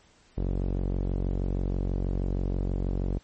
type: tone with low-pass filter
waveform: sawtooth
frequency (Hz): 46.25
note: F#1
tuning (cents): 0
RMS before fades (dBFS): -28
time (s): 0.37-3.19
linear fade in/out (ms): 10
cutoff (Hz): 450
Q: 1.1
effects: pink hiss -60 dBFS RMS until 3.23 s + MP3 32 kbps